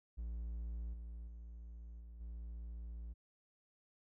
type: tone with level steps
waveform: triangle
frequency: 57.4 Hz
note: A#1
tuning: 26 cents flat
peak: -38 / -43 / -46 / -48 / -42 dBFS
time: 0.17-3.14 s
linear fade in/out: 20 ms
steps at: 0.93 / 1.27 / 2 / 2.2 s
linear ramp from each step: 10 ms
effects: none